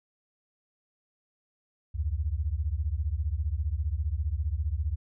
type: beating tone pair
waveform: sine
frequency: 69.2 / 84.2 Hz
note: C#2 / E2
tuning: -2 / +37 cents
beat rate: 15 Hz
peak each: -29 / -30 dBFS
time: 1.94-4.96 s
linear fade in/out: 20 ms
effects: none